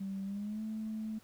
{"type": "tone with pitch glide", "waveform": "sine", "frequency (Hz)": [194.4, 218.2], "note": ["G3", "A3"], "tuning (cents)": [-14, -14], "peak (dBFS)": -35, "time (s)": [0, 1.19], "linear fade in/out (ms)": 10, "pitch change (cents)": 200, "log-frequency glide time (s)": [0.24, 0.62], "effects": ["tanh soft clip ceiling -31 dBFS", "pink hiss -63 dBFS RMS until 1.23 s"]}